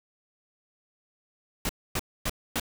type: noise bursts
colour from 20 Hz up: pink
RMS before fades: -28 dBFS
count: 4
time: 1.65-2.598 s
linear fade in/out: 2 ms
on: 42 ms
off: 260 ms
effects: none